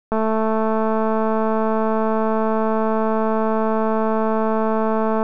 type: click train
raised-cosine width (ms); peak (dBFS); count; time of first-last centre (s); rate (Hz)
1; -8; 1125; 0.12-5.229; 220
effects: none